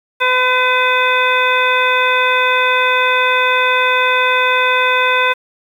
harmonic tone, 506 Hz, B4, 42 cents sharp, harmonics 1 / 2 / 3 / 4 / 5 / 7, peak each -19 / -16 / -17 / -21 / -17 / -22 dBFS, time 0.2-5.34 s, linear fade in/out 20 ms, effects 7-bit

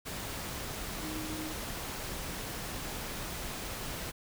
sine tone in noise, 311.1 Hz, D#4, in tune, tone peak -39 dBFS, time 1.02-1.54 s, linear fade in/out 20 ms, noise pink, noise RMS -39 dBFS, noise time 0.05-4.12 s, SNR -3 dB, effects none

